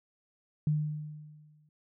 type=tone with exponential decay; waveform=sine; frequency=151.4 Hz; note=D#3; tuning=47 cents flat; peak=-23 dBFS; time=0.67-1.69 s; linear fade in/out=2 ms; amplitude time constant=220 ms; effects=none

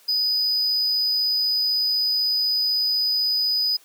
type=tone; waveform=triangle; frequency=4978 Hz; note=D#8; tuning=in tune; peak=-18 dBFS; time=0.08-3.77 s; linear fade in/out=10 ms; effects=white hiss -54 dBFS RMS until 3.84 s + high-pass 300 Hz 12 dB/octave

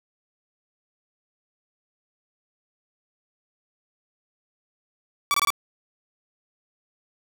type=tone bursts; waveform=sawtooth; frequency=1147 Hz; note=D6; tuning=41 cents flat; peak=-15 dBFS; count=4; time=5.31-5.503 s; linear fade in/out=0 ms; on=31 ms; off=23 ms; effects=none

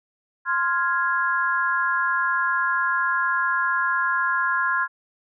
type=chord; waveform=sine; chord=F minor; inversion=second; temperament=equal; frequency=1046.5 / 1396.9 / 1661.2 Hz; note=C6 / F6 / Ab6; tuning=0 / 0 / 0 cents; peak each=-24 dBFS; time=0.45-4.88 s; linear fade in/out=50 ms; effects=none

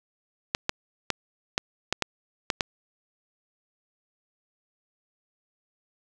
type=clicks; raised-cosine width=0.2 ms; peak=-6 dBFS; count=8; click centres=0.549 / 0.694 / 1.103 / 1.579 / 1.926 / 2.023 / 2.502 / 2.608 s; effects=none

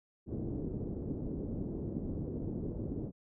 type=low-pass noise; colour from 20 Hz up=white; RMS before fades=-38 dBFS; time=0.26-3.12 s; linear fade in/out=50 ms; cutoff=360 Hz; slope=24 dB/octave; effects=none

